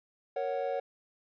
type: chord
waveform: triangle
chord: F# major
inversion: first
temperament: equal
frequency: 466.2 / 554.4 / 740 Hz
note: A#4 / C#5 / F#5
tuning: 0 / 0 / 0 cents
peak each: -34 / -31 / -34 dBFS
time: 0.36-0.8 s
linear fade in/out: 5 ms
effects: resampled to 11025 Hz